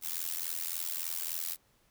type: noise with amplitude modulation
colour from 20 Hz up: blue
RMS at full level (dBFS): -32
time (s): 0.01-1.57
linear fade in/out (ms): 50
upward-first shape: sine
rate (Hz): 83.5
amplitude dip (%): 100
effects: pink hiss -69 dBFS RMS until 1.9 s